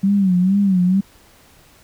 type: tone with vibrato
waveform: sine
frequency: 190 Hz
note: F#3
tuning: 46 cents sharp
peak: -12 dBFS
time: 0.03-1.01 s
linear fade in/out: 10 ms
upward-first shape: sine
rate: 2.2 Hz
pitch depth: 110 cents each way
effects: pink hiss -50 dBFS RMS until 1.83 s

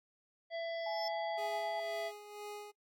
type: harmonic tone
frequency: 667 Hz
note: E5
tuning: 20 cents sharp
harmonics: 1 / 3 / 5 / 7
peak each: -37 / -46 / -51 / -54 dBFS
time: 0.5-2.12 s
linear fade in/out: 50 ms
type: tone with exponential growth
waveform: triangle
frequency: 5274 Hz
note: E8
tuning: in tune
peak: -37 dBFS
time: 0.52-1.08 s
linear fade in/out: 1 ms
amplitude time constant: 120 ms
type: tone with pitch glide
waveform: sine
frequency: 845 to 839.6 Hz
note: G#5 to G#5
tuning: +30 to +19 cents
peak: -39 dBFS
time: 0.86-1.8 s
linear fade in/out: 5 ms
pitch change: -11 cents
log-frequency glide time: 1.01-1.12 s
type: tone with tremolo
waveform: 25% pulse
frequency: 415.3 Hz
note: G#4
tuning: in tune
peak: -39 dBFS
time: 1.37-2.72 s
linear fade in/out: 20 ms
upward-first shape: sine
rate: 2 Hz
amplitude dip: 60%
effects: noise-tail reverb RT60 0.1 s tail -22 dB re dry

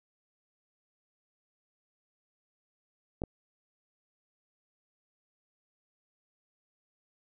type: clicks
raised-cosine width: 2 ms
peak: -21 dBFS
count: 2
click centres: 3.219 / 3.237 s
effects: none

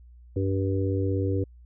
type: harmonic tone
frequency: 96.5 Hz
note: G2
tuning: 27 cents flat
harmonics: 1 / 3 / 4 / 5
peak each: -25 / -30 / -31 / -32 dBFS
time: 0.36-1.44 s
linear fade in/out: 5 ms
effects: added 60 Hz sine -47 dBFS peak until 1.65 s

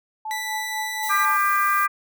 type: tone with tremolo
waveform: sine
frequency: 869 Hz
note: A5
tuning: 22 cents flat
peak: -25 dBFS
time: 0.25-1.37 s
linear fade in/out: 5 ms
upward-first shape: triangle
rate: 4.1 Hz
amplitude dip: 80%
type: tone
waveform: sawtooth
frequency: 1975.5 Hz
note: B6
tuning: in tune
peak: -24 dBFS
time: 0.31-1.25 s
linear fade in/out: 0 ms
type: noise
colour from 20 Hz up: violet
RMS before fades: -32 dBFS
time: 1.02-1.87 s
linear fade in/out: 20 ms
type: harmonic tone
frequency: 398.2 Hz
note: G4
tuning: 27 cents sharp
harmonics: 3 / 4 / 5 / 6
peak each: -19 / -24 / -29 / -33 dBFS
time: 1.09-1.88 s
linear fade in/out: 20 ms
effects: none

